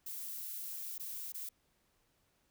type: noise with dropouts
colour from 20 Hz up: violet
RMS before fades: -43 dBFS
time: 0.06-1.49 s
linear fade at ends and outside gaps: 5 ms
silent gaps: 0.981-0.996 / 1.322-1.343 s
effects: pink hiss -75 dBFS RMS until 2.5 s